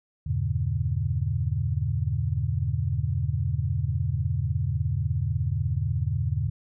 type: chord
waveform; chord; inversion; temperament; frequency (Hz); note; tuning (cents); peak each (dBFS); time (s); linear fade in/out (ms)
sine; E diminished seventh; none; just; 82.41 / 98.89 / 118.67 / 142.4; E2 / G2 / Bb2 / Db3; 0 / +16 / +31 / +47; -29; 0.26-6.5; 10
effects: none